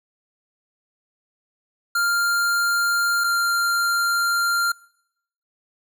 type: tone pair in turn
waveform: square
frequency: 1396.9 / 1390.4 Hz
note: F6 / F6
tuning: 0 / -8 cents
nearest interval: unison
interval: 8 cents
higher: first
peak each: -19 dBFS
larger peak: neither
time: 1.95-3.24 / 3.24-4.72 s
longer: second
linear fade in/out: 5 ms
effects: noise-tail reverb RT60 0.8 s tail -25 dB re dry